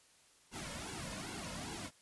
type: noise with flanger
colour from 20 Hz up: pink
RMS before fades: -44 dBFS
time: 0.51-1.91 s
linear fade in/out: 50 ms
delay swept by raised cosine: 1.6 to 2.6 ms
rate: 2.5 Hz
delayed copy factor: -0.85
effects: white hiss -66 dBFS RMS until 2.01 s + resampled to 24000 Hz